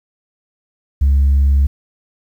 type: tone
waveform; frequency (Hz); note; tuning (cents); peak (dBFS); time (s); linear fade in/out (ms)
sine; 69.3; C#2; 0; -7; 1.01-1.67; 10
effects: tanh soft clip ceiling -7 dBFS + 8-bit